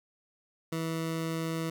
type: tone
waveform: 20% pulse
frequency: 162.9 Hz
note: E3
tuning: 20 cents flat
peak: -26 dBFS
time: 0.72-1.7 s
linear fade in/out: 5 ms
effects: none